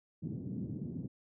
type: band-pass noise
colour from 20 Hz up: pink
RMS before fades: -40 dBFS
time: 0.22-1.08 s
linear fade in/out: 20 ms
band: 120 to 280 Hz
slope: 24 dB/octave
effects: none